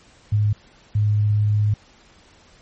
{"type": "tone pair in turn", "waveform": "sine", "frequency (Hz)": [104.8, 104.8], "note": ["G#2", "G#2"], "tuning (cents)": [16, 16], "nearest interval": "unison", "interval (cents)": 0, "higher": "neither", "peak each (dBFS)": -15, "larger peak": "neither", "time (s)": [[0.32, 0.53], [0.95, 1.74]], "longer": "second", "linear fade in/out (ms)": 5, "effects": ["pink hiss -52 dBFS RMS until 2.61 s", "MP3 32 kbps"]}